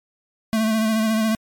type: tone with vibrato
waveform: square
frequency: 220 Hz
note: A3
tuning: in tune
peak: -18 dBFS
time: 0.53-1.35 s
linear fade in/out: 0 ms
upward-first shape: sine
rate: 14 Hz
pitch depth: 31 cents each way
effects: MP3 96 kbps